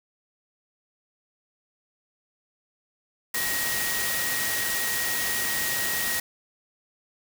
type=tone in noise; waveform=sine; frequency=1889 Hz; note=A#6; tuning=22 cents sharp; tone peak=-30 dBFS; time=3.34-6.2 s; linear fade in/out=5 ms; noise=white; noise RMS=-28 dBFS; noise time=3.34-6.2 s; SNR=-5 dB; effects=none